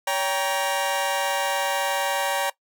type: chord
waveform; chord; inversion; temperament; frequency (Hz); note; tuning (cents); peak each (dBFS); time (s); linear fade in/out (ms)
sawtooth; G diminished; second; just; 564.5 / 784 / 940.8; Db5 / G5 / Bb5; +31 / 0 / +16; -23; 0.07-2.5; 5
effects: noise-tail reverb RT60 0.1 s tail -19 dB re dry